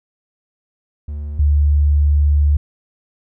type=tone pair in turn; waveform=triangle / sine; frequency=73.42 / 73.14 Hz; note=D2 / D2; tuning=0 / -7 cents; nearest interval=unison; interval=7 cents; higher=first; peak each=-21 / -10 dBFS; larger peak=second; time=1.08-1.39 / 1.39-2.57 s; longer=second; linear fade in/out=5 ms; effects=none